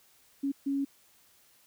sine tone bursts at uneven times, 277.2 Hz, C#4, in tune, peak -27 dBFS, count 2, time 0.43-0.52 / 0.66-0.85 s, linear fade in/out 10 ms, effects white hiss -63 dBFS RMS until 1.66 s

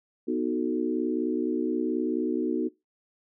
sine chord, B dominant seventh, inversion none, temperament equal, 246.9 / 311.1 / 370 / 440 Hz, B3 / D#4 / F#4 / A4, 0 / 0 / 0 / 0 cents, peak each -30 / -29 / -29 / -34 dBFS, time 0.27-2.69 s, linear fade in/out 20 ms, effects noise-tail reverb RT60 0.2 s tail -20 dB re dry

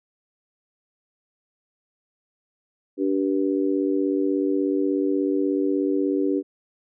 harmonic tone, 96.5 Hz, G2, 27 cents flat, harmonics 3 / 4 / 5, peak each -22 / -24 / -29 dBFS, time 2.97-6.43 s, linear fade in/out 50 ms, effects none

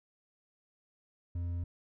triangle tone with hard clipping, 86.7 Hz, F2, 12 cents flat, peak -34 dBFS, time 1.35-1.64 s, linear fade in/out 5 ms, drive 7 dB, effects none

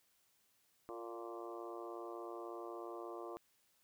harmonic tone with a mistuned harmonic, 116.54 Hz, A#2, in tune, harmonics 3 / 4 / 5 / 6 / 7 / 8 / 9 / 10, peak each -48 / -51 / -53 / -53 / -60 / -60 / -54 / -55 dBFS, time 0.89-3.37 s, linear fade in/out 0 ms, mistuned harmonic 4, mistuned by -21 cents, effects white hiss -75 dBFS RMS until 3.83 s

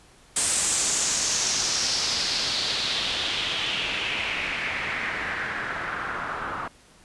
white noise with low-pass filter sweep, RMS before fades -27 dBFS, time 0.36-6.68 s, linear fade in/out 5 ms, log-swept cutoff 8700 to 1200 Hz, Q 3.3, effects pink hiss -54 dBFS RMS until 7.04 s + resampled to 24000 Hz

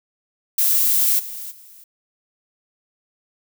violet noise with level steps, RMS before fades -17 / -32 / -45 dBFS, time 0.58-1.84 s, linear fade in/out 5 ms, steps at 1.18 / 1.5 s, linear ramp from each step 20 ms, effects none

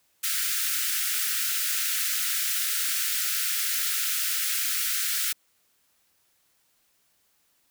white high-pass noise, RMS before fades -27 dBFS, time 0.23-5.33 s, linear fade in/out 10 ms, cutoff 1300 Hz, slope 96 dB/octave, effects white hiss -68 dBFS RMS until 7.7 s

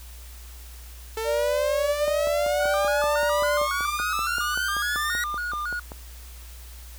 sawtooth exponential sweep, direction up, 440 to 1920 Hz, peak -23 dBFS, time 1.17-5.24 s, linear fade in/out 2 ms
sine tone, 587.3 Hz, D5, in tune, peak -22 dBFS, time 1.24-3.68 s, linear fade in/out 50 ms
click train, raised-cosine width 1 ms, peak -23 dBFS, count 21, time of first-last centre 2.08-5.919 s, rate 5.21 Hz
triangle tone with vibrato, 1318.5 Hz, E6, in tune, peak -25 dBFS, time 2.6-5.8 s, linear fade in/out 10 ms, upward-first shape square, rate 3.6 Hz, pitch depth 160 cents each way
effects added 60 Hz sine -40 dBFS peak until 6.98 s + white hiss -48 dBFS RMS until 6.98 s

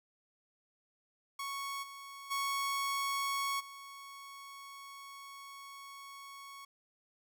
sawtooth tone with level steps, 1108 Hz, C#6, 1 cent flat, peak -34 / -43 / -29 / -44 dBFS, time 1.39-6.65 s, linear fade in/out 5 ms, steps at 1.82 / 2.3 / 3.59 s, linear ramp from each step 20 ms, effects none

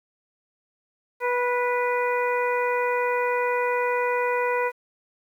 harmonic tone with a mistuned harmonic, 490 Hz, B4, 14 cents flat, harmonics 1 / 2 / 3 / 4 / 5, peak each -24 / -26 / -32 / -31 / -34 dBFS, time 1.2-4.72 s, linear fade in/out 50 ms, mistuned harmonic 4, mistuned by +20 cents, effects 9-bit

